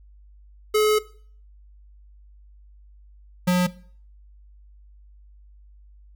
square tone pair in turn, 426.8 / 179.86 Hz, G#4 / F#3, +47 / -49 cents, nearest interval octave + minor third, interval 1496 cents, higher first, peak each -17 dBFS, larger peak neither, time 0.74-0.99 / 3.47-3.67 s, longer first, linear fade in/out 10 ms, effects noise-tail reverb RT60 0.5 s tail -19 dB re dry + added 50 Hz sine -47 dBFS peak until 6.15 s

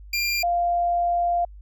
25% pulse / sine tone pair in turn, 2390 / 696.3 Hz, D7 / F5, +30 / -5 cents, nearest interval octave + major sixth, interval 2135 cents, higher first, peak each -18 / -19 dBFS, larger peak first, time 0.13-0.43 / 0.43-1.45 s, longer second, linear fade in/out 5 ms, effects added 50 Hz sine -40 dBFS peak until 1.61 s

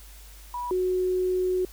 sine tone pair in turn, 976 / 367.7 Hz, B5 / F#4, -21 / -11 cents, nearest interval octave + perfect fourth, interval 1690 cents, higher first, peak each -29 / -22 dBFS, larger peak second, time 0.54-0.71 / 0.71-1.65 s, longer second, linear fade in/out 2 ms, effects added 50 Hz sine -45 dBFS peak until 1.72 s + white hiss -51 dBFS RMS until 1.72 s

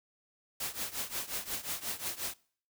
white noise with tremolo, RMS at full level -34 dBFS, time 0.6-2.34 s, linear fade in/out 5 ms, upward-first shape triangle, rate 5.6 Hz, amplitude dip 90%, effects noise-tail reverb RT60 0.5 s tail -23 dB re dry

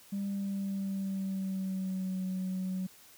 sine tone with pitch glide, 198.8 to 186.56 Hz, G3 to F#3, +25 to +15 cents, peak -30 dBFS, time 0.12-2.87 s, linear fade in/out 10 ms, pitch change -110 cents, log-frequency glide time 0.27-2.2 s, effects tanh soft clip ceiling -29 dBFS + white hiss -57 dBFS RMS until 3.17 s

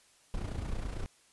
brown noise with amplitude modulation, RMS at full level -33 dBFS, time 0.34-1.06 s, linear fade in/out 0 ms, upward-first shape sine, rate 29.2 Hz, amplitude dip 60%, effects white hiss -64 dBFS RMS until 1.32 s + resampled to 24000 Hz

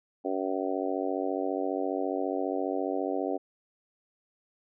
harmonic tone, 94.7 Hz, F#2, 41 cents sharp, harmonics 3 / 4 / 5 / 6 / 7 / 8, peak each -33 / -34 / -35 / -36 / -36 / -37 dBFS, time 0.24-3.38 s, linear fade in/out 20 ms, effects none

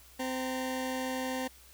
20% pulse tone pair together, 258.6 / 921.5 Hz, C4 / A#5, -20 / -20 cents, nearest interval octave + minor seventh, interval 2200 cents, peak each -28 / -36 dBFS, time 0.19-1.48 s, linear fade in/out 10 ms, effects added 63 Hz sine -59 dBFS peak until 1.73 s + white hiss -57 dBFS RMS until 1.73 s

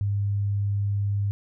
sine tone, 101 Hz, G#2, 48 cents flat, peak -22 dBFS, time 0.01-1.31 s, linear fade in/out 0 ms, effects none

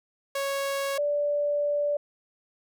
sawtooth / sine tone pair in turn, 553 / 583.1 Hz, C#5 / D5, -4 / -13 cents, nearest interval minor second, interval 91 cents, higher second, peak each -23 dBFS, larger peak neither, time 0.35-0.98 / 0.98-1.97 s, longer second, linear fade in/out 5 ms, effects none

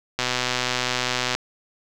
click train, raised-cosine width 0.2 ms, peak -5 dBFS, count 146, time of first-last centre 0.19-1.35 s, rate 125 Hz, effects none

